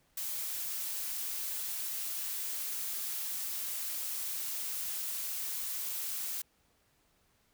blue noise, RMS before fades -37 dBFS, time 0.17-6.42 s, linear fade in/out 5 ms, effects pink hiss -71 dBFS RMS until 7.53 s

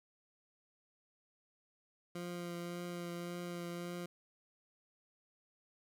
20% pulse tone with vibrato, 174.1 Hz, F3, 5 cents flat, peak -36 dBFS, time 2.15-4.06 s, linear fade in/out 5 ms, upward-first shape triangle, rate 1.8 Hz, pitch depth 17 cents each way, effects none

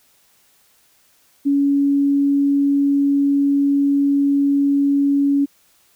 sine tone, 281.2 Hz, C#4, 25 cents sharp, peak -13 dBFS, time 1.45-5.46 s, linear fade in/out 20 ms, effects white hiss -57 dBFS RMS until 5.95 s

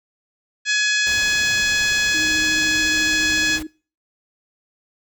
harmonic tone, 843 Hz, G#5, 26 cents sharp, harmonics 2 / 3 / 4 / 5 / 6 / 7 / 8 / 9, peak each -19 / -23 / -25 / -27 / -29 / -30 / -31 / -32 dBFS, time 0.65-3.6 s, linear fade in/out 50 ms
pink noise, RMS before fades -34 dBFS, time 1.06-3.63 s, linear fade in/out 10 ms
sine tone with vibrato, 311.1 Hz, D#4, in tune, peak -28 dBFS, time 2.14-3.67 s, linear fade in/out 5 ms, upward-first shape triangle, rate 14 Hz, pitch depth 35 cents each way
effects noise-tail reverb RT60 0.4 s tail -25 dB re dry

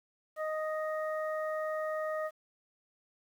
harmonic tone, 622.3 Hz, D#5, in tune, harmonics 1 / 2 / 3, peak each -33 / -39 / -43 dBFS, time 0.36-2.31 s, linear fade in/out 50 ms, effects 10-bit

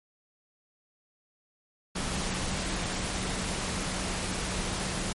sine tone in noise, 185 Hz, F#3, in tune, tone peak -39 dBFS, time 1.95-5.13 s, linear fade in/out 10 ms, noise pink, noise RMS -32 dBFS, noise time 1.95-5.13 s, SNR -10 dB, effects MP3 48 kbps

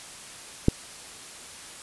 click, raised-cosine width 3 ms, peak -4 dBFS, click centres 0.684 s, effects white hiss -43 dBFS RMS until 1.82 s + resampled to 24000 Hz

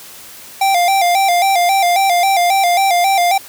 square tone with vibrato, 740 Hz, F#5, in tune, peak -11 dBFS, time 0.61-3.38 s, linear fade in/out 5 ms, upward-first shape square, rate 3.7 Hz, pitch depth 93 cents each way, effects white hiss -36 dBFS RMS until 3.48 s + high-pass 60 Hz 12 dB/octave

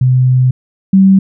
sine tone pair in turn, 127.8 / 192.48 Hz, C3 / G3, -40 / -31 cents, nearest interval perfect fifth, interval 709 cents, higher second, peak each -6 / -3 dBFS, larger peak second, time 0.01-0.51 / 0.93-1.19 s, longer first, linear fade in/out 5 ms, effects none

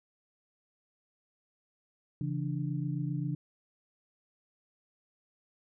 sine tone cluster, 138.9 / 166.5 / 294.4 Hz, C#3 / E3 / D4, +4 / +18 / +4 cents, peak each -33 / -35 / -39 dBFS, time 2.21-3.35 s, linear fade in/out 2 ms, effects none

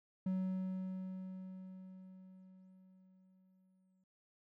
triangle tone with exponential decay, 187.1 Hz, F#3, 20 cents sharp, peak -31 dBFS, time 0.26-4.04 s, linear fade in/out 5 ms, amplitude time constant 820 ms, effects none

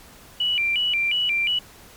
sine tone with vibrato, 2637 Hz, E7, in tune, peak -19 dBFS, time 0.4-1.59 s, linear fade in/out 5 ms, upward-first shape square, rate 2.8 Hz, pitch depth 190 cents each way, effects pink hiss -47 dBFS RMS until 1.96 s + MP3 96 kbps

